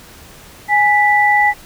sine tone pair together, 829.9 / 1972 Hz, G#5 / B6, -1 / -3 cents, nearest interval octave + minor third, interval 1498 cents, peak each -12 dBFS, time 0.68-1.54 s, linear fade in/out 50 ms, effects pink hiss -40 dBFS RMS until 1.65 s

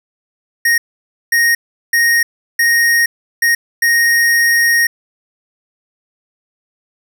square tone bursts at uneven times, 1864.7 Hz, A#6, in tune, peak -10 dBFS, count 6, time 0.65-0.78 / 1.32-1.55 / 1.93-2.23 / 2.59-3.06 / 3.42-3.55 / 3.82-4.87 s, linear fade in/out 5 ms, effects none

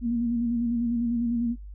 sine tone with vibrato, 235.8 Hz, A#3, 20 cents sharp, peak -23 dBFS, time 0.01-1.56 s, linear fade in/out 50 ms, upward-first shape square, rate 10 Hz, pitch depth 31 cents each way, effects noise-tail reverb RT60 0.3 s tail -25 dB re dry + added 50 Hz sine -38 dBFS peak until 1.74 s

